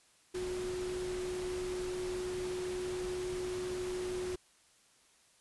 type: tone in noise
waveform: sine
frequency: 364.8 Hz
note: F#4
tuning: 24 cents flat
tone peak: -35 dBFS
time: 0.34-4.36 s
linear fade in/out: 10 ms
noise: pink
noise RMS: -45 dBFS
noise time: 0.34-4.36 s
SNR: +7 dB
effects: white hiss -66 dBFS RMS until 5.4 s + resampled to 24000 Hz